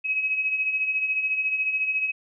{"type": "beating tone pair", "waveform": "sine", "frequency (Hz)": [2540, 2554], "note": ["D#7", "D#7"], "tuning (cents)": [35, 45], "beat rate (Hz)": 14, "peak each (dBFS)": [-31, -23], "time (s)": [0.04, 2.12], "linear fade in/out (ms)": 20, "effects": []}